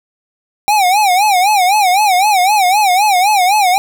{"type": "tone with vibrato", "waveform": "square", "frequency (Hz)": 784, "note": "G5", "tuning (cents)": 0, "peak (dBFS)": -9, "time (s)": [0.68, 3.78], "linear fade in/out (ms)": 0, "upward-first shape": "sine", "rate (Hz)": 3.9, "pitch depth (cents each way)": 160, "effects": []}